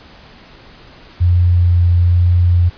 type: tone with vibrato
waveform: sine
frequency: 87.8 Hz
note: F2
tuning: 10 cents sharp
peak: -8 dBFS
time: 1.2-2.7 s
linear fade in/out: 20 ms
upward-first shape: sine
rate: 1.1 Hz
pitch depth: 9 cents each way
effects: pink hiss -41 dBFS RMS until 2.77 s + resampled to 11025 Hz